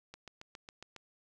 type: click train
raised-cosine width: 0.2 ms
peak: -30 dBFS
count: 7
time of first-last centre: 0.14-0.963 s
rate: 7.29 Hz
effects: none